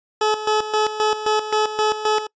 20% pulse tone with tremolo, 428.7 Hz, A4, 45 cents flat, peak -11 dBFS, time 0.21-2.27 s, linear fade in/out 5 ms, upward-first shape square, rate 3.8 Hz, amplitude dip 70%, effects noise-tail reverb RT60 0.1 s tail -24 dB re dry + resampled to 16000 Hz

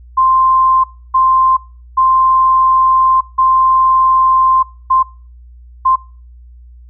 sine tone bursts at uneven times, 1046.5 Hz, C6, in tune, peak -7 dBFS, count 6, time 0.17-0.84 / 1.14-1.57 / 1.97-3.21 / 3.38-4.63 / 4.9-5.03 / 5.85-5.96 s, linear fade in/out 10 ms, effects noise-tail reverb RT60 0.4 s tail -22 dB re dry + added 60 Hz sine -35 dBFS peak until 6.89 s

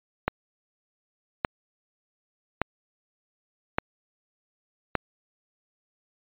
click train, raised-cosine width 0.5 ms, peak -7 dBFS, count 5, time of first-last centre 0.28-4.953 s, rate 0.856 Hz, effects resampled to 8000 Hz

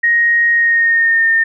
sine tone with pitch glide, 1874 to 1818.5 Hz, A#6 to A#6, +9 to -43 cents, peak -9 dBFS, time 0.03-1.44 s, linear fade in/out 10 ms, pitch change -52 cents, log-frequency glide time 0.51-1.29 s, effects none

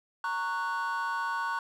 triangle chord, F# major, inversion first, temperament just, 925 / 1110 / 1480 Hz, A#5 / C#6 / F#6, -14 / +2 / 0 cents, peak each -31 dBFS, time 0.24-1.59 s, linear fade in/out 2 ms, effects tanh soft clip ceiling -22 dBFS

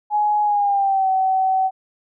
sine tone with pitch glide, 838 to 759.6 Hz, G#5 to F#5, +15 to +45 cents, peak -15 dBFS, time 0.1-1.71 s, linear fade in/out 50 ms, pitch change -170 cents, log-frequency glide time 0.43-1.09 s, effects none

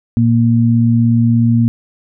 sine tone pair together, 116.47 / 233.1 Hz, A#2 / A#3, -1 / 0 cents, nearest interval octave, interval 1201 cents, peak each -11 dBFS, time 0.17-1.68 s, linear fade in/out 0 ms, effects none

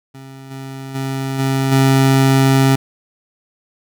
25% pulse tone with level steps, 134.4 Hz, C3, 47 cents sharp, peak -30 / -24 / -16 / -11 / -6 dBFS, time 0.14-2.76 s, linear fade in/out 10 ms, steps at 0.5 / 0.94 / 1.38 / 1.71 s, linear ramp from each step 20 ms, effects none

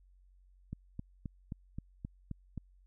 click train, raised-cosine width 5 ms, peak -27 dBFS, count 8, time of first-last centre 0.73-2.577 s, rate 3.79 Hz, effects added 46 Hz sine -60 dBFS peak until 2.86 s

